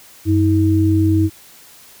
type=tone pair together; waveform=sine; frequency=95.14 / 320 Hz; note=F#2 / D#4; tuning=+49 / +49 cents; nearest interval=octave + major sixth; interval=2100 cents; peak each=-14 dBFS; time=0.25-1.3 s; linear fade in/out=50 ms; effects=white hiss -44 dBFS RMS until 2 s

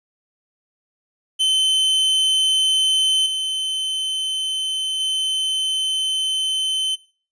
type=tone with level steps; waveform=45% pulse; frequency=3068 Hz; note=G7; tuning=38 cents flat; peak=-15 / -21 / -19 dBFS; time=1.39-6.96 s; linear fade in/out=20 ms; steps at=3.26 / 5 s; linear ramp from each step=2 ms; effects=noise-tail reverb RT60 0.4 s tail -20 dB re dry + resampled to 22050 Hz

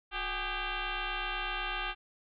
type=tone with frequency modulation; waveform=sine; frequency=760 Hz; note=F#5; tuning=46 cents sharp; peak=-32 dBFS; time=0.11-1.95 s; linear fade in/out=50 ms; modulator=397 Hz; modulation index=6.5; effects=none

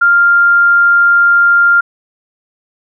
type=tone; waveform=sine; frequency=1396.9 Hz; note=F6; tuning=in tune; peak=-5 dBFS; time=0.01-1.81 s; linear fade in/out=10 ms; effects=none

